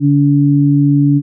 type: tone pair together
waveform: sine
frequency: 143.35 / 286 Hz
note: D3 / D4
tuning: -42 / -46 cents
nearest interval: octave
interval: 1196 cents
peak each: -10 dBFS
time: 0-1.22 s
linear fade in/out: 50 ms
effects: none